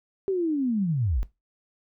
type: linear sweep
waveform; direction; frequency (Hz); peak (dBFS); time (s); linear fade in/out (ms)
sine; down; 395.6 to 40; -22; 0.28-1.23; 0
effects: noise-tail reverb RT60 0.2 s tail -17 dB re dry